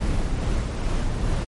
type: noise with tremolo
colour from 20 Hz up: brown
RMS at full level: -22 dBFS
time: 0-1.45 s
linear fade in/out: 20 ms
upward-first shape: sine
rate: 2.4 Hz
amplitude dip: 30%
effects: MP3 48 kbps